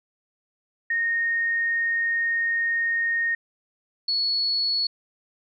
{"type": "tone pair in turn", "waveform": "sine", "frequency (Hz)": [1851, 4390], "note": ["A#6", "C#8"], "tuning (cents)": [-13, -18], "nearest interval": "octave + minor third", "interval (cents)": 1495, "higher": "second", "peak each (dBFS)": -21, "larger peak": "neither", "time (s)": [[0.9, 3.35], [4.08, 4.87]], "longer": "first", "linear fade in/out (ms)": 5, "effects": []}